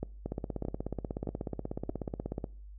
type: two click trains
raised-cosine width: 2 ms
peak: -21 / -21 dBFS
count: 4 / 37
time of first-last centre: 0.03-1.893 / 0.26-2.442 s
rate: 1.61 / 16.5 Hz
effects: noise-tail reverb RT60 0.5 s tail -23 dB re dry + added 50 Hz sine -45 dBFS peak until 2.78 s